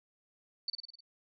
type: tone with echo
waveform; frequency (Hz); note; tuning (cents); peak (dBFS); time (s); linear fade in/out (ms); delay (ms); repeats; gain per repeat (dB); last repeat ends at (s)
sine; 4500; C#8; +25; -31; 0.68-0.7; 2; 51; 6; -4; 1.006
effects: none